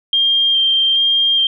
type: tone with vibrato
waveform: sine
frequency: 3186 Hz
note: G7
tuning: 27 cents sharp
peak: -11 dBFS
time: 0.13-1.47 s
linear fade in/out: 2 ms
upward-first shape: square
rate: 1.2 Hz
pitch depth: 11 cents each way
effects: none